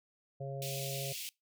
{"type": "harmonic tone", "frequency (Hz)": 137, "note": "C#3", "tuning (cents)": -20, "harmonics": [1, 3, 4, 5], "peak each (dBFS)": [-39, -47, -43, -48], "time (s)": [0.4, 1.13], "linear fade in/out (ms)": 10}
{"type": "high-pass noise", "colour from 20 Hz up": "pink", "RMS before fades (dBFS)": -42, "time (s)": [0.62, 1.29], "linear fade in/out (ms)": 0, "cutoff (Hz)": 2400, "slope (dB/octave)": 48}
{"effects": ["noise-tail reverb RT60 0.2 s tail -24 dB re dry"]}